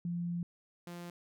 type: tone pair in turn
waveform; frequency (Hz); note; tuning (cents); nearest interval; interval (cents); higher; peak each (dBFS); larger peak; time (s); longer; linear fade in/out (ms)
sine / sawtooth; 172.9 / 173.8; F3 / F3; -17 / -8; unison; 9; second; -33 / -39; first; 0.05-0.43 / 0.87-1.1; first; 2
effects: none